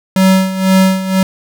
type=tone with tremolo; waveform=square; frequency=189.4 Hz; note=F#3; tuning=41 cents sharp; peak=-6 dBFS; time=0.16-1.23 s; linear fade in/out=2 ms; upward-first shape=sine; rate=2 Hz; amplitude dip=75%; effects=none